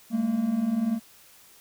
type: tone pair together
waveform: triangle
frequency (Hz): 207.7 / 228.2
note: G#3 / A#3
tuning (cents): 0 / -37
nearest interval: major second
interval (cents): 163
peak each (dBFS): -27 / -22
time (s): 0.1-1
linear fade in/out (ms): 50
effects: white hiss -54 dBFS RMS until 1.6 s